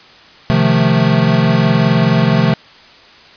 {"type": "chord", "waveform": "square", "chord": "F dominant seventh", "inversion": "second", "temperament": "equal", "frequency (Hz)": [130.81, 155.56, 174.61, 220], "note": ["C3", "Eb3", "F3", "A3"], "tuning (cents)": [0, 0, 0, 0], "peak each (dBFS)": -16, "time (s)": [0.5, 2.54], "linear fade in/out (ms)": 0, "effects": ["white hiss -41 dBFS RMS until 3.36 s", "resampled to 11025 Hz"]}